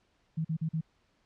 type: tone bursts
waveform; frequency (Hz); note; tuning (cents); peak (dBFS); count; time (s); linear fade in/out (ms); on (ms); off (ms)
sine; 160; D#3; +49; -28; 4; 0.37-0.811; 10; 78; 43
effects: pink hiss -71 dBFS RMS until 1.25 s + low-pass 5000 Hz 12 dB/octave